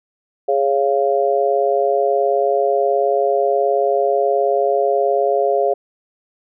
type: chord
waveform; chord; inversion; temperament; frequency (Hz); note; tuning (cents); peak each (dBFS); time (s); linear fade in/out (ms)
sine; Db major; second; just; 415.8 / 554.4 / 693; Ab4 / Db5 / F5; +2 / 0 / -14; -18; 0.48-5.74; 10
effects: none